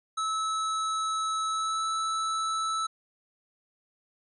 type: tone with pitch glide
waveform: square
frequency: 1300 to 1312.8 Hz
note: E6 to E6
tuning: -24 to -8 cents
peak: -28 dBFS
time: 0.17-2.87 s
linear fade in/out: 10 ms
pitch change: +16 cents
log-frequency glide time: 1.48-1.86 s
effects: resampled to 24000 Hz